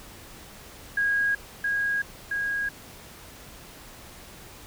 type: tone with echo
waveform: sine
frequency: 1640 Hz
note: G#6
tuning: 22 cents flat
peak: -21 dBFS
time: 0.97-1.35 s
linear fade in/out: 5 ms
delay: 670 ms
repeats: 2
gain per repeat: -2 dB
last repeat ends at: 2.69 s
effects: pink hiss -46 dBFS RMS until 4.66 s